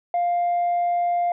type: tone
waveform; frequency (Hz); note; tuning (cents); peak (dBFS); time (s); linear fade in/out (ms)
sine; 700; F5; +4; -17; 0.14-1.32; 2
effects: tanh soft clip ceiling -17 dBFS